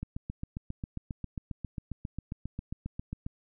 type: click train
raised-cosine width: 5 ms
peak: -23 dBFS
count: 25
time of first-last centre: 0.03-3.265 s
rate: 7.42 Hz
effects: none